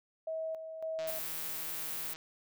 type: tone with tremolo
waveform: sine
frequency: 642 Hz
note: E5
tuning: 46 cents flat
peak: -34 dBFS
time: 0.27-1.19 s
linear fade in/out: 5 ms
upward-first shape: square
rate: 1.8 Hz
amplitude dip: 55%
type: click train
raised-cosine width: 0.2 ms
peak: -30 dBFS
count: 187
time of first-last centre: 0.99-2.16 s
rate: 159 Hz
type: noise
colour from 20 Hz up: violet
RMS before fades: -39 dBFS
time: 1.07-2.14 s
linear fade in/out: 10 ms
effects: none